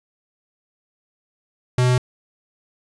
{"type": "tone", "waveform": "square", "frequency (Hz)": 125.4, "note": "B2", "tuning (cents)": 27, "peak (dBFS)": -15, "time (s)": [1.78, 1.98], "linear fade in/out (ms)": 2, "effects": ["resampled to 22050 Hz", "9-bit"]}